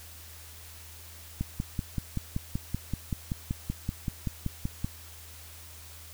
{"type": "click train", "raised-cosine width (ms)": 5, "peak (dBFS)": -17, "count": 19, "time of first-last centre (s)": [1.41, 4.845], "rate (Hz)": 5.24, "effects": ["added 81 Hz sine -49 dBFS peak until 6.13 s", "white hiss -49 dBFS RMS until 6.13 s"]}